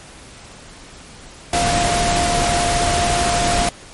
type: tone in noise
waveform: sine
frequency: 699 Hz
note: F5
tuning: 1 cent sharp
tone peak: -18 dBFS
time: 1.53-3.69 s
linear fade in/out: 2 ms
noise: pink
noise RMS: -19 dBFS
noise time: 1.53-3.69 s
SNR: -2 dB
effects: pink hiss -40 dBFS RMS until 3.93 s + MP3 48 kbps